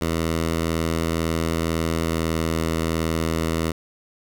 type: tone with pitch glide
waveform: 10% pulse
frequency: 82 to 81.39 Hz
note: E2 to E2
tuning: -9 to -21 cents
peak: -13 dBFS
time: 0.01-3.72 s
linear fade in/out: 5 ms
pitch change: -12 cents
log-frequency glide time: 2.06-2.21 s
effects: none